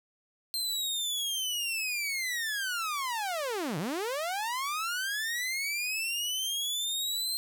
sawtooth linear two-way sweep, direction down then up, 4172 to 138.59 to 4172 Hz, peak -27 dBFS, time 0.54-7.37 s, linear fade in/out 0 ms, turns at 3.78 s, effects none

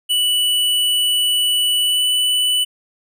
square tone with pitch glide, 2960 to 2979 Hz, F#7 to F#7, 0 to +11 cents, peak -15 dBFS, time 0.09-2.65 s, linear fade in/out 20 ms, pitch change +11 cents, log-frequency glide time 1.79-2.04 s, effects none

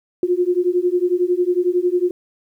sine beating tone pair, 351.9 / 362.9 Hz, F4 / F#4, +13 / -34 cents, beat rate 11 Hz, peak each -18 dBFS, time 0.23-2.11 s, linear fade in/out 2 ms, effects 9-bit

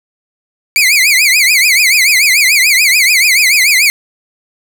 sawtooth tone with vibrato, 2243 Hz, C#7, 20 cents sharp, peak -3 dBFS, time 0.76-3.9 s, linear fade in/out 0 ms, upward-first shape triangle, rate 6.9 Hz, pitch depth 230 cents each way, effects none

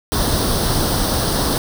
pink noise with comb filter, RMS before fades -18 dBFS, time 0.12-1.58 s, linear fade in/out 0 ms, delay 0.21 ms, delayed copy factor +0.7, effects none

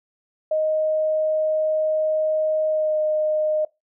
sine tone with pitch glide, 623 to 615.8 Hz, D#5 to D#5, +2 to -18 cents, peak -18 dBFS, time 0.51-3.65 s, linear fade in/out 5 ms, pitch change -20 cents, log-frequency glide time 2.68-2.99 s, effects noise-tail reverb RT60 0.2 s tail -22 dB re dry

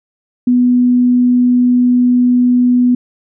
sine tone, 246.9 Hz, B3, in tune, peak -7 dBFS, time 0.47-2.95 s, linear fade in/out 5 ms, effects none

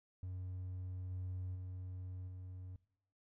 triangle tone with level steps, 92.1 Hz, F#2, 7 cents flat, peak -39 / -37 / -41 / -44 dBFS, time 0.23-2.76 s, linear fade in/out 0 ms, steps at 1.1 / 1.54 / 2.27 s, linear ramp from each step 20 ms, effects noise-tail reverb RT60 0.7 s tail -21 dB re dry + tanh soft clip ceiling -34 dBFS

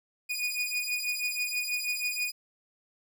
sawtooth beating tone pair, 2460 / 2466.2 Hz, D#7 / D#7, -20 / -16 cents, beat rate 6.2 Hz, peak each -29 dBFS, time 0.29-2.32 s, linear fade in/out 20 ms, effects none

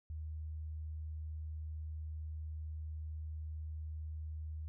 sine tone, 77.78 Hz, D#2, in tune, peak -40 dBFS, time 0.1-4.68 s, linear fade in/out 0 ms, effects none

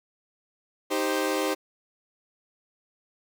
sawtooth chord, C minor, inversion first, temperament equal, 311.1 / 392 / 523.3 Hz, Eb4 / G4 / C5, 0 / 0 / 0 cents, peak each -25 dBFS, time 0.9-1.55 s, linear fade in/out 20 ms, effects none

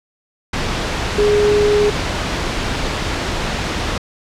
sine tone in noise, 415.3 Hz, G#4, in tune, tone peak -11 dBFS, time 1.18-1.9 s, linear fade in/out 5 ms, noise pink, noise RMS -20 dBFS, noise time 0.53-3.98 s, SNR +6 dB, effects low-pass 5000 Hz 12 dB/octave

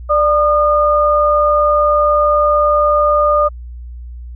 sine tone pair together, 591.3 / 1218 Hz, D5 / D#6, +12 / -37 cents, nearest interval octave + minor second, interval 1251 cents, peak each -12 dBFS, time 0.09-3.49 s, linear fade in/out 20 ms, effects added 60 Hz sine -27 dBFS peak until 4.35 s

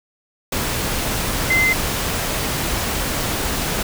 sine tone in noise, 2067 Hz, C7, 22 cents flat, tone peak -14 dBFS, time 1.5-1.73 s, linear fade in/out 5 ms, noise pink, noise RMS -22 dBFS, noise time 0.52-3.83 s, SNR +5 dB, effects none

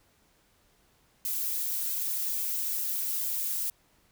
violet noise with flanger, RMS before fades -31 dBFS, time 1.25-3.7 s, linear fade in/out 2 ms, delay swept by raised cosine 1.9 to 5.4 ms, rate 1.5 Hz, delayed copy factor +0.8, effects pink hiss -66 dBFS RMS until 4.11 s

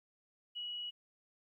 sine tone, 2920 Hz, F#7, 24 cents flat, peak -39 dBFS, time 0.55-0.91 s, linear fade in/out 20 ms, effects 13-bit

